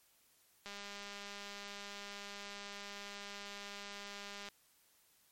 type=click train; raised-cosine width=0.2 ms; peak=-30 dBFS; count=774; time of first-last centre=0.66-4.487 s; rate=202 Hz; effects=white hiss -70 dBFS RMS until 5.31 s + MP3 64 kbps